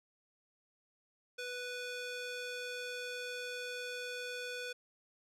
square tone with band-pass filter, 493.9 Hz, B4, in tune, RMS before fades -42 dBFS, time 1.38-4.73 s, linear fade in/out 10 ms, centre 2900 Hz, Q 0.65, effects none

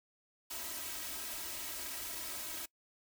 white noise with comb filter, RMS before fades -42 dBFS, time 0.5-2.66 s, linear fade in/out 10 ms, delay 3.1 ms, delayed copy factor +0.9, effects noise-tail reverb RT60 0.1 s tail -23 dB re dry

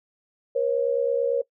sine tone pair together, 478.1 / 547 Hz, A#4 / C#5, +44 / -23 cents, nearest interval major second, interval 233 cents, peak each -23 dBFS, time 0.55-1.42 s, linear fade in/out 10 ms, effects noise-tail reverb RT60 0.1 s tail -22 dB re dry

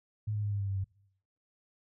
sine tone with pitch steps, 106.5 / 104.67 / 102.87 / 101.1 / 99.37 / 97.66 / 95.98 Hz, G#2 / G#2 / G#2 / G#2 / G2 / G2 / G2, +44 / +14 / -16 / -46 / +24 / -6 / -36 cents, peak -30 dBFS, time 0.27-0.844 s, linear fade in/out 10 ms, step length 82 ms, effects noise-tail reverb RT60 0.7 s tail -23 dB re dry

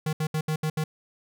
square tone bursts at uneven times, 155.56 Hz, D#3, in tune, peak -25 dBFS, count 6, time 0.06-0.13 / 0.2-0.27 / 0.34-0.41 / 0.48-0.56 / 0.63-0.7 / 0.77-0.84 s, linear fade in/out 5 ms, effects none

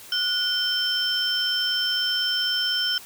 sine tone cluster, 1454 / 3108 / 5310 Hz, F#6 / G7 / E8, -31 / -16 / +12 cents, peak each -29 / -24 / -26 dBFS, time 0.12-2.98 s, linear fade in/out 2 ms, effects white hiss -44 dBFS RMS until 3.05 s

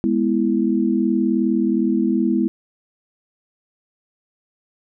sine chord, E major, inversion first, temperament equal, 207.7 / 246.9 / 329.6 Hz, G#3 / B3 / E4, 0 / 0 / 0 cents, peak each -20 dBFS, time 0.04-2.48 s, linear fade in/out 0 ms, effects none

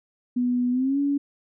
sine tone with pitch glide, 246.4 to 283 Hz, B3 to C#4, -4 to +36 cents, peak -20 dBFS, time 0.36-1.18 s, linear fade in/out 10 ms, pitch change +240 cents, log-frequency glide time 0.71-0.99 s, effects none

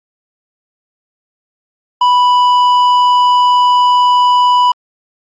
triangle tone with tanh clipping, 987.8 Hz, B5, in tune, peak -8 dBFS, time 2.01-4.72 s, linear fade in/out 5 ms, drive 12 dB, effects Opus 48 kbps

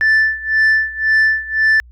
sine tone with tremolo, 1760 Hz, A6, in tune, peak -6 dBFS, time 0.01-1.8 s, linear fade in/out 0 ms, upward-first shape sine, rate 1.9 Hz, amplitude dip 90%, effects tanh soft clip ceiling -8 dBFS + added 60 Hz sine -39 dBFS peak until 1.91 s

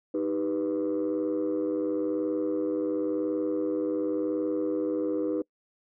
sine chord, Eb augmented, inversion none, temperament equal, 311.1 / 392 / 493.9 Hz, Eb4 / G4 / B4, 0 / 0 / 0 cents, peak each -27 / -31 / -29 dBFS, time 0.14-5.42 s, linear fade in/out 5 ms, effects noise-tail reverb RT60 0.1 s tail -25 dB re dry + tanh soft clip ceiling -21 dBFS

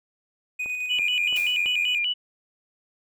triangle tone with tremolo, 2489 Hz, D#7, in tune, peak -24 dBFS, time 0.59-1.99 s, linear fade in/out 10 ms, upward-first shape square, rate 9.3 Hz, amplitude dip 30%
click train, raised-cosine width 1 ms, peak -29 dBFS, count 4, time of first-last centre 0.66-1.66 s, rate 3 Hz
sine tone with vibrato, 2663 Hz, E7, 17 cents sharp, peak -22 dBFS, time 0.89-2.14 s, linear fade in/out 20 ms, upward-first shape square, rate 5.2 Hz, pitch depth 180 cents each way
white noise with exponential decay, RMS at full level -37 dBFS, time 1.36-1.82 s, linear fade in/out 1 ms, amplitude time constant 100 ms
effects none

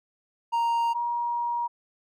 triangle / sine tone pair in turn, 932.3 / 949.7 Hz, A#5 / A#5, 0 / +32 cents, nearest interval unison, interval 32 cents, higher second, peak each -20 / -25 dBFS, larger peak first, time 0.52-0.94 / 0.94-1.68 s, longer second, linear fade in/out 20 ms, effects none

